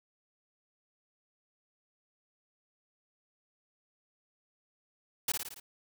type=noise with echo; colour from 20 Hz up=white; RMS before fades=-30 dBFS; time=5.28-5.32 s; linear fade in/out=5 ms; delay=56 ms; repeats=5; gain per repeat=-4 dB; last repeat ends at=5.6 s; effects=none